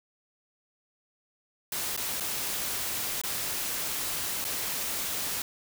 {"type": "noise with dropouts", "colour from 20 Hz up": "white", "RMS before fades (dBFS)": -32, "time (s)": [1.72, 5.42], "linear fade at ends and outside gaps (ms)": 2, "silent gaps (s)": [[1.965, 1.975], [2.2, 2.206], [3.215, 3.236], [4.443, 4.449]], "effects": []}